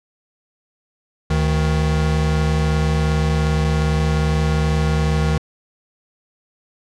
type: tone pair together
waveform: square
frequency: 74 / 156.53 Hz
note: D2 / D#3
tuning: +14 / +11 cents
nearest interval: octave + minor second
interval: 1297 cents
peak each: -19 dBFS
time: 1.3-5.38 s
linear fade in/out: 5 ms
effects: low-pass 7000 Hz 12 dB/octave